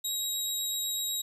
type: tone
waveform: 20% pulse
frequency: 3823 Hz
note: A#7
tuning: 43 cents sharp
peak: -24 dBFS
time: 0.04-1.22 s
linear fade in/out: 10 ms
effects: none